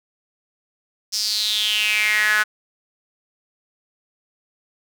sawtooth tone with high-pass filter sweep, 212.3 Hz, G#3, 38 cents sharp, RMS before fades -20 dBFS, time 1.12-2.44 s, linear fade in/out 20 ms, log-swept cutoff 5400 to 1500 Hz, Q 6.8, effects none

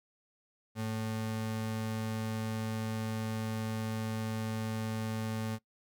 square ring-modulated tone, 164.81 Hz, E3, in tune, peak -31 dBFS, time 0.75-5.59 s, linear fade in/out 50 ms, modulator 57.6 Hz, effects noise-tail reverb RT60 0.1 s tail -21 dB re dry

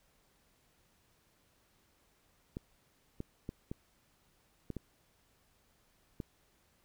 clicks, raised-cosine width 3 ms, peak -26 dBFS, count 7, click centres 2.569 / 3.204 / 3.491 / 3.715 / 4.703 / 4.767 / 6.202 s, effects pink hiss -71 dBFS RMS until 6.84 s

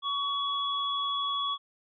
sine tone pair together, 1125 / 3371 Hz, C#6 / G#7, +25 / +25 cents, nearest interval octave + perfect fifth, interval 1900 cents, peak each -30 / -31 dBFS, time 0.02-1.58 s, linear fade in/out 50 ms, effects none

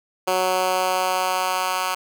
10% pulse tone with high-pass filter sweep, 185 Hz, F#3, in tune, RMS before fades -22 dBFS, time 0.27-1.95 s, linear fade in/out 10 ms, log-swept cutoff 460 to 1100 Hz, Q 1.2, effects none

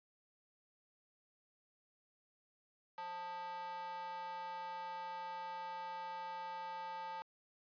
square tone with high-pass filter, 177.4 Hz, F3, 27 cents sharp, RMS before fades -45 dBFS, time 2.98-7.22 s, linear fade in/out 0 ms, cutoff 850 Hz, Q 4.5, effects resampled to 11025 Hz

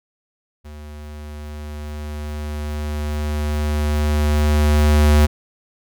square tone with level ramp, 74.8 Hz, D2, 32 cents sharp, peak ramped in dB -35 to -10 dBFS, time 0.64-5.27 s, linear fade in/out 20 ms, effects none

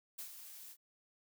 blue noise with ADSR envelope, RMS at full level -44 dBFS, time 0.18-0.77 s, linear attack 11 ms, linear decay 98 ms, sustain -8 dB, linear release 62 ms, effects none

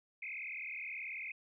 sine tone with frequency modulation, 2319 Hz, D7, 22 cents flat, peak -40 dBFS, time 0.22-1.32 s, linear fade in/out 5 ms, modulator 39.3 Hz, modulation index 5.9, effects none

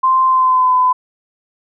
sine tone with pitch glide, 1043 to 1009.8 Hz, C6 to B5, -6 to +38 cents, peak -9 dBFS, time 0.03-0.93 s, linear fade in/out 10 ms, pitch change -56 cents, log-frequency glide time 0.26-0.74 s, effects none

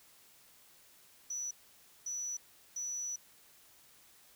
sine tone bursts at uneven times, 5920 Hz, F#8, in tune, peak -36 dBFS, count 3, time 1.3-1.51 / 2.06-2.37 / 2.76-3.16 s, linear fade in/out 5 ms, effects white hiss -62 dBFS RMS until 4.35 s

